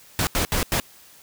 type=noise bursts at uneven times; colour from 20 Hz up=pink; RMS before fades=-22 dBFS; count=4; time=0.19-0.27 / 0.35-0.45 / 0.52-0.63 / 0.72-0.8 s; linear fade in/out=0 ms; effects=white hiss -50 dBFS RMS until 1.22 s